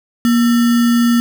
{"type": "tone with sample-and-hold", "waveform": "sine", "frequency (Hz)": 236.8, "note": "A#3", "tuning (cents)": 27, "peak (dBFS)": -9, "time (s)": [0.25, 1.2], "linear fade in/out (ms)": 0, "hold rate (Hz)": 1575, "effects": []}